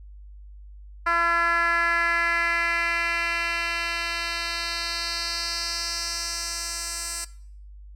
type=tone with band-pass filter sweep; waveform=10% pulse; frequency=338.9 Hz; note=E4; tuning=48 cents sharp; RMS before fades=-26 dBFS; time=1.06-7.25 s; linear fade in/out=10 ms; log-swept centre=1400 to 7700 Hz; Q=2.4; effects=noise-tail reverb RT60 0.6 s tail -20 dB re dry + added 50 Hz sine -41 dBFS peak until 7.95 s